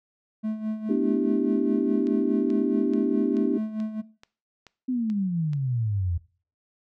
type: tone with tremolo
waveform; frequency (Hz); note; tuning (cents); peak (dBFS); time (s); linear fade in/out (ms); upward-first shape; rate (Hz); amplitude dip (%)
triangle; 216.9; A3; -25; -22; 0.43-4.02; 20; sine; 4.8; 65
type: chord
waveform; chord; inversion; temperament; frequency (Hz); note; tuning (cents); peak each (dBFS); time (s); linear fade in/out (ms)
sine; E minor seventh; second; equal with one note detuned; 246.9 / 293.7 / 329.6 / 390.4; B3 / D4 / E4 / G4; 0 / 0 / 0 / -7; -26 / -25 / -30 / -28; 0.89-3.58; 5
type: click train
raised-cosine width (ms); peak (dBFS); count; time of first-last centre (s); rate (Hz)
0.2; -29; 9; 2.07-5.533; 2.31
type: exponential sweep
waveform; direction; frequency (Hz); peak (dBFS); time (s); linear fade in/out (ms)
sine; down; 261.6 to 82.41; -23; 4.88-6.18; 10
effects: noise-tail reverb RT60 0.4 s tail -19 dB re dry